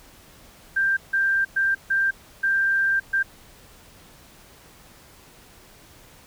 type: tone bursts at uneven times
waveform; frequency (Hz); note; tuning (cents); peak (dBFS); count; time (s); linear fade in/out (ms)
sine; 1581; G6; +14; -18; 6; 0.76-0.97 / 1.13-1.45 / 1.56-1.75 / 1.9-2.11 / 2.43-3 / 3.13-3.23; 10
effects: pink hiss -50 dBFS RMS until 6.26 s